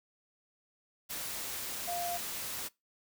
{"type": "tone in noise", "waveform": "sine", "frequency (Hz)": 698.5, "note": "F5", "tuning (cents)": 0, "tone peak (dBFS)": -34, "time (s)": [1.87, 2.18], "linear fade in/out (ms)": 20, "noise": "white", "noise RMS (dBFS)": -39, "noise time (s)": [1.09, 2.69], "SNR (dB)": 2, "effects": ["noise-tail reverb RT60 0.2 s tail -22 dB re dry"]}